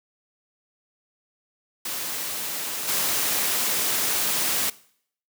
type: noise with level steps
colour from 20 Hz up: white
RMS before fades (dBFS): -30 / -24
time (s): 1.85-4.7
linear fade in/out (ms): 5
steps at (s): 2.87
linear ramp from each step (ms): 20
effects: noise-tail reverb RT60 0.6 s tail -20 dB re dry + high-pass 150 Hz 12 dB/octave